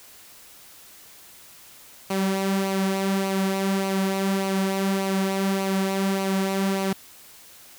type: tone with flanger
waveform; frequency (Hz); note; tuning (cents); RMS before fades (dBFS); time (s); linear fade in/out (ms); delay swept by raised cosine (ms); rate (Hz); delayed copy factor
sawtooth; 193.4; G3; -23; -24; 2.1-6.93; 5; 0.57 to 4.57; 1.7; -0.5
effects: white hiss -48 dBFS RMS until 7.78 s